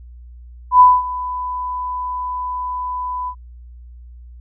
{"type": "tone with ADSR envelope", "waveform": "sine", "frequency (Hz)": 998, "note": "B5", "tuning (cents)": 18, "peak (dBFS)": -3, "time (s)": [0.71, 3.35], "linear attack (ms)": 92, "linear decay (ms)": 220, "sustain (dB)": -18, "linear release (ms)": 71, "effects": ["added 60 Hz sine -36 dBFS peak until 4.4 s"]}